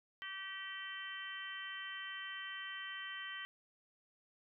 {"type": "harmonic tone", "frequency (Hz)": 386.4, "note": "G4", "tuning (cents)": -25, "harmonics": [3, 4, 5, 6, 7, 8], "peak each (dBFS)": [-52, -50, -46, -58, -56, -48], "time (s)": [0.22, 3.45], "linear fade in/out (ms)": 0, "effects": []}